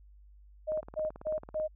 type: tone bursts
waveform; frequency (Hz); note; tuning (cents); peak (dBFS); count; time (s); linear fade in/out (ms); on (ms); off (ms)
sine; 620; D#5; -6; -29; 4; 0.67-1.68; 20; 140; 150
type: click train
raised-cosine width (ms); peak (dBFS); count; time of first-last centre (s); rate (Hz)
1; -31; 17; 0.72-1.599; 18.2
effects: added 50 Hz sine -53 dBFS peak until 1.75 s